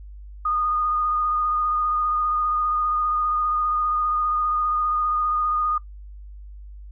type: tone with vibrato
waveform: sine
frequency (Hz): 1229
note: D#6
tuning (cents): -22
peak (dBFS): -20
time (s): 0.45-5.78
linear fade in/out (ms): 5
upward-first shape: sine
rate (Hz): 15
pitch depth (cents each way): 19
effects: noise-tail reverb RT60 0.1 s tail -17 dB re dry + added 50 Hz sine -37 dBFS peak until 6.91 s